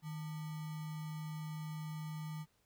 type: tone with sample-and-hold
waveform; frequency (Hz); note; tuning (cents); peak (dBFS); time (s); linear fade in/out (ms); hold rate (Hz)
sine; 155.56; D#3; 0; -40; 0.02-2.46; 50; 1050
effects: pink hiss -75 dBFS RMS until 2.65 s